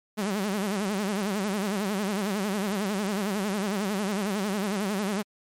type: tone with vibrato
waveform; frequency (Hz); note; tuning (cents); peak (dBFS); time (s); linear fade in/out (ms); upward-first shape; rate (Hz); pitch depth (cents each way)
sawtooth; 201.2; G3; +45; -22; 0.17-5.23; 20; sine; 11; 130
effects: MP3 64 kbps